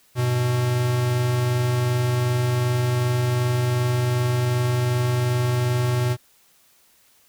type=tone pair together; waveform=square; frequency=100.66 / 123.3 Hz; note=G2 / B2; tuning=+46 / -2 cents; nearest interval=major third; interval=352 cents; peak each=-31 / -20 dBFS; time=0.15-6.17 s; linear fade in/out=50 ms; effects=white hiss -58 dBFS RMS until 7.28 s